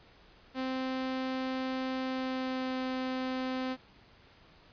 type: tone with pitch glide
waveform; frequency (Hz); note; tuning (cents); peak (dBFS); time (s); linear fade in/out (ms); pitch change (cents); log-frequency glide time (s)
sawtooth; 260.5 to 258.4; C4 to C4; -7 to -21; -28; 0.54-3.77; 50; -14; 2-2.78
effects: pink hiss -59 dBFS RMS until 4.72 s + resampled to 11025 Hz